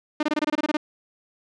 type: tone bursts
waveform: sawtooth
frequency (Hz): 302.2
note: D4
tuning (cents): +50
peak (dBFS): -16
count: 11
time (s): 0.2-0.77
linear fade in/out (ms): 5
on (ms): 30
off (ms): 24
effects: low-pass 4000 Hz 12 dB/octave